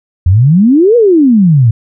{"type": "exponential two-way sweep", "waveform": "sine", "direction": "up then down", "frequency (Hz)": [82.41, 495.2, 106.8], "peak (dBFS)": -3, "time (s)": [0.26, 1.71], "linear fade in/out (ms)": 5, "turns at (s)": 0.96, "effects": []}